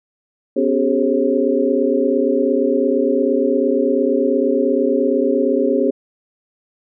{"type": "tone cluster", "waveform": "sine", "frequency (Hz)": [252.5, 281.2, 386.4, 423.7, 540], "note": ["B3", "C#4", "G4", "G#4", "C#5"], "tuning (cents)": [39, 25, -25, 35, -45], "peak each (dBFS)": -20, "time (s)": [0.56, 5.91], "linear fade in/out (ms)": 10, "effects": []}